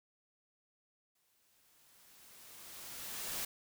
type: noise with exponential growth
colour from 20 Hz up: white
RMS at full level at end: -38 dBFS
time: 1.15-3.45 s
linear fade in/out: 5 ms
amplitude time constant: 500 ms
effects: none